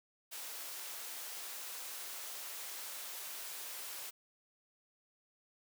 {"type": "high-pass noise", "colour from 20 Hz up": "white", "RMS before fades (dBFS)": -45, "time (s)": [0.31, 4.11], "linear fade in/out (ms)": 20, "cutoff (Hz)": 470, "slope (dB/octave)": 12, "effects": []}